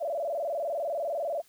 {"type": "tone with vibrato", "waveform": "sine", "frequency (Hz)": 622.3, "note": "D#5", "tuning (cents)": 0, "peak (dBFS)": -28, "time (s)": [0, 1.42], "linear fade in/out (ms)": 20, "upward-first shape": "square", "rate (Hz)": 20, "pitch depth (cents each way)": 140, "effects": ["white hiss -62 dBFS RMS until 1.48 s"]}